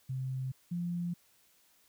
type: tone pair in turn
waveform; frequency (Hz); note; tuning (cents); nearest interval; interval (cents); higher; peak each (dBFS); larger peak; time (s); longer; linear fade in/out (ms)
sine; 130.81 / 173.89; C3 / F3; 0 / -7; perfect fourth; 493; second; -33 / -32; second; 0.09-0.52 / 0.71-1.14; neither; 10
effects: white hiss -67 dBFS RMS until 1.88 s